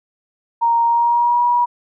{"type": "tone with pitch glide", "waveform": "sine", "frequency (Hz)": [932.3, 964.6], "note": ["A#5", "B5"], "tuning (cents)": [0, -41], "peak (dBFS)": -12, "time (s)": [0.61, 1.66], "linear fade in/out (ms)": 20, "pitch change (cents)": 59, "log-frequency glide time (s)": [0.84, 1.43], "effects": []}